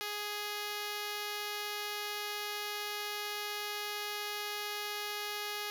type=tone; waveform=5% pulse; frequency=415.7 Hz; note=G#4; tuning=2 cents sharp; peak=-25 dBFS; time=0.01-5.7 s; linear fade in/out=0 ms; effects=none